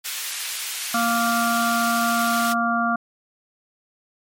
pink high-pass noise, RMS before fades -29 dBFS, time 0.04-2.54 s, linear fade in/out 20 ms, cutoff 2200 Hz, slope 12 dB/octave
harmonic tone, 233.1 Hz, A#3, in tune, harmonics 1 / 3 / 5 / 6, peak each -24 / -24 / -24 / -24 dBFS, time 0.94-2.96 s, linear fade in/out 5 ms
effects MP3 64 kbps

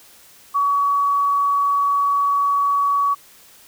sine tone, 1131 Hz, C#6, 34 cents sharp, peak -15 dBFS, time 0.54-3.15 s, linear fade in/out 20 ms, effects white hiss -48 dBFS RMS until 3.67 s

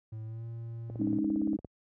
triangle tone with pitch glide, 110 to 115.4 Hz, A2 to A#2, 0 to -17 cents, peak -35 dBFS, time 0.12-1.19 s, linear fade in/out 5 ms, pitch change +83 cents, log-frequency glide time 0.24-0.45 s
click train, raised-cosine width 2 ms, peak -28 dBFS, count 14, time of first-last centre 0.9-1.647 s, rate 17.4 Hz
sine chord, Ab suspended fourth, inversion none, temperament equal, 207.7 / 277.2 / 311.1 Hz, Ab3 / Db4 / Eb4, 0 / 0 / 0 cents, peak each -33 / -33 / -29 dBFS, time 0.99-1.57 s, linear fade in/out 10 ms
effects high-pass 60 Hz 12 dB/octave

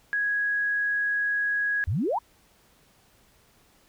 sine tone, 1661.2 Hz, G#6, in tune, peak -23 dBFS, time 0.13-1.84 s, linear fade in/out 0 ms
sine exponential sweep, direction up, 73.42 to 1040 Hz, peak -23 dBFS, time 1.87-2.19 s, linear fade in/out 10 ms
effects pink hiss -61 dBFS RMS until 3.88 s

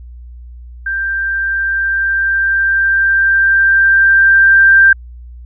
sine tone with level ramp, 1578 Hz, G6, 11 cents sharp, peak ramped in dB -15 to -3 dBFS, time 0.86-4.93 s, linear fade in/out 5 ms, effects added 60 Hz sine -30 dBFS peak until 5.45 s

